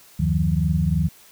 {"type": "tone cluster", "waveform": "sine", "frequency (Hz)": [77.1, 94.6, 155.7, 178.8], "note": ["D#2", "F#2", "D#3", "F3"], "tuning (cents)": [-15, 39, 2, 41], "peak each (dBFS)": [-23, -28, -21, -23], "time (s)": [0.19, 1.09], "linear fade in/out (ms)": 10, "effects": ["white hiss -50 dBFS RMS until 1.31 s"]}